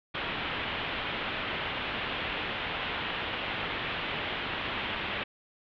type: low-pass noise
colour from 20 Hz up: white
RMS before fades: -34 dBFS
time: 0.14-5.24 s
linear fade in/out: 10 ms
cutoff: 3400 Hz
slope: 48 dB/octave
effects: none